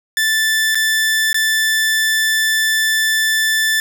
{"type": "tone with dropouts", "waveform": "sawtooth", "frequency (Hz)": 1760, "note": "A6", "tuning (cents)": 0, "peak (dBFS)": -10, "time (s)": [0.17, 3.8], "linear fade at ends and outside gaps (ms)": 1, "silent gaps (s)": [[0.747, 0.754], [1.33, 1.344]], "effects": []}